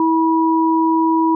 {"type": "tone pair together", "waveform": "sine", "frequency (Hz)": [324.4, 972.1], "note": ["E4", "B5"], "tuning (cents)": [-28, -28], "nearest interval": "octave + perfect fifth", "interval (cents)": 1900, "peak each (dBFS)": [-14, -16], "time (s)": [0, 1.35], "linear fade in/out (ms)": 2, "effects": []}